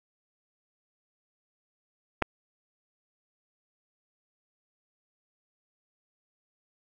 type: clicks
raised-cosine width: 0.5 ms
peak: -20 / -9 dBFS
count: 2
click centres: 2.22 / 2.223 s
effects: none